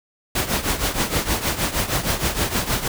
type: noise with tremolo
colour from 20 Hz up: pink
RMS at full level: -19 dBFS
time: 0.35-2.88 s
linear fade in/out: 5 ms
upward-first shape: triangle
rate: 6.4 Hz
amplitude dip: 80%
effects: none